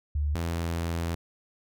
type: tone pair in turn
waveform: sine / sawtooth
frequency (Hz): 73.4 / 83.95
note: D2 / E2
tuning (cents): 0 / +32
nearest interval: major second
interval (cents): 232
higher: second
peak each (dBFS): -24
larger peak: neither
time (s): 0.15-0.35 / 0.35-1.15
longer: second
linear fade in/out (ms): 5
effects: none

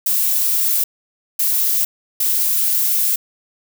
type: noise bursts at uneven times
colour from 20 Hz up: violet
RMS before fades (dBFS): -17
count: 3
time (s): 0.06-0.84 / 1.39-1.85 / 2.2-3.16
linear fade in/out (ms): 5
effects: none

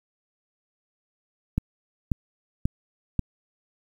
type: click train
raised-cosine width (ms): 5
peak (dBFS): -10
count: 4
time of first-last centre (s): 1.58-3.193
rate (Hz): 1.86
effects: 8-bit

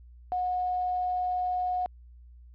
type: tone with quantisation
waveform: sine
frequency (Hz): 727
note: F#5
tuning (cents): -31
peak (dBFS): -26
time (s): 0.32-1.86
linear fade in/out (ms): 0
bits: 9
effects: added 60 Hz sine -48 dBFS peak until 2.54 s + resampled to 11025 Hz

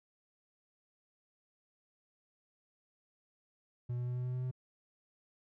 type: tone with pitch steps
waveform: triangle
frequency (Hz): 121.9 / 122.82 / 123.74 / 124.68 / 125.62 / 126.56 / 127.52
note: B2 / B2 / B2 / B2 / B2 / B2 / C3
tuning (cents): -22 / -9 / +4 / +17 / +30 / +43 / -44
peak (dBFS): -32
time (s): 3.89-4.513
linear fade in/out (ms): 10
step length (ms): 89
effects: none

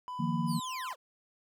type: tone with pitch glide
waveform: triangle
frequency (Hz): 998 to 1025.5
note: B5 to C6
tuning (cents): +18 to -35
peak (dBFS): -35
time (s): 0.08-0.93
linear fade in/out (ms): 0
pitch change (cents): +47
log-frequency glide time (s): 0.46-0.68
type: chord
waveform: sine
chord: Eb suspended second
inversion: none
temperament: equal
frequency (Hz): 155.56 / 174.61 / 233.1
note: Eb3 / F3 / Bb3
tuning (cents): 0 / 0 / 0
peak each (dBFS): -33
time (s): 0.19-0.6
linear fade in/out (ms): 10
type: linear sweep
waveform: 25% pulse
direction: down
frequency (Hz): 5180 to 430.5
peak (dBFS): -36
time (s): 0.46-0.96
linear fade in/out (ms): 50
effects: none

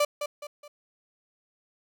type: tone with echo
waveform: 35% pulse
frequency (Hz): 587.3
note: D5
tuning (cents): 0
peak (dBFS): -19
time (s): 0-0.05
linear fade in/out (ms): 5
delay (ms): 210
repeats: 3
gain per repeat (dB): -8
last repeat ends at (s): 0.68
effects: none

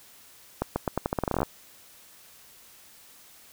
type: accelerating click train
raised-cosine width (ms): 1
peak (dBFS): -11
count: 16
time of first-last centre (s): 0.62-1.431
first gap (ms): 140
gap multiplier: 0.84
effects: white hiss -53 dBFS RMS until 3.52 s

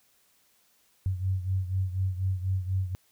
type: beating tone pair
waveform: sine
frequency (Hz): 93.3 / 97.4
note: F#2 / G2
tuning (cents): +15 / -11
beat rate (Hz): 4.1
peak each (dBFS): -27 / -32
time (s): 1.06-2.95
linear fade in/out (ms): 0
effects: white hiss -66 dBFS RMS until 3.11 s

